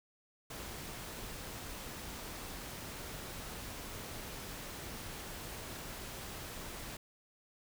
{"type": "noise", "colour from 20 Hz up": "pink", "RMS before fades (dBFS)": -45, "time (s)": [0.5, 6.97], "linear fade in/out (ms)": 5, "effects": []}